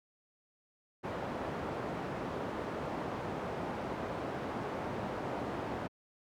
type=low-pass noise; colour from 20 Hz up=white; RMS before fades=-38 dBFS; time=1.03-5.88 s; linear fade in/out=20 ms; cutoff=770 Hz; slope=12 dB/octave; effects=high-pass 80 Hz 12 dB/octave